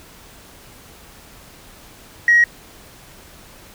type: tone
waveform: sine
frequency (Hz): 1896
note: A#6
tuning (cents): +29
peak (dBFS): -8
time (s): 2.28-2.44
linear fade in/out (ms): 2
effects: tanh soft clip ceiling -5 dBFS + pink hiss -44 dBFS RMS until 3.74 s